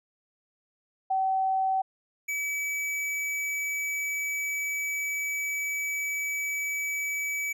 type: tone pair in turn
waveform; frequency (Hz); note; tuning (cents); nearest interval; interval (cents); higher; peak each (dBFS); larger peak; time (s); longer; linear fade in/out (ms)
sine / square; 764 / 2289; G5 / D7; -45 / -45; octave + perfect fifth; 1900; second; -23 / -29; first; 1.1-1.82 / 2.28-7.53; second; 10
effects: none